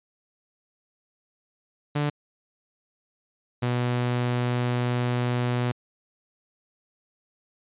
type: tone pair in turn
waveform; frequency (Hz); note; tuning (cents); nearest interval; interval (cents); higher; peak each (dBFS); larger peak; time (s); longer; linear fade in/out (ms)
sawtooth; 146.83 / 122.64; D3 / B2; 0 / -12; minor third; 312; first; -19; neither; 1.95-2.1 / 3.62-5.72; second; 10
effects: resampled to 8000 Hz